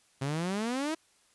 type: exponential sweep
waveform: sawtooth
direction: up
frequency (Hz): 131.5 to 329.6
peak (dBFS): -26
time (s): 0.21-0.95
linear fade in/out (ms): 10
effects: white hiss -66 dBFS RMS until 1.34 s + resampled to 24000 Hz